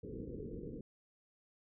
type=low-pass noise; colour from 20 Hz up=white; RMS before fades=-45 dBFS; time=0.03-0.81 s; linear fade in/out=5 ms; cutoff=490 Hz; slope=96 dB/octave; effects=none